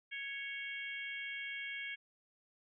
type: harmonic tone with a mistuned harmonic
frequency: 554.4 Hz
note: C#5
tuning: in tune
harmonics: 3 / 4 / 5 / 6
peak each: -46 / -42 / -50 / -49 dBFS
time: 0.11-1.96 s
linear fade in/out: 20 ms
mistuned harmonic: 6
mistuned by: -51 cents
effects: none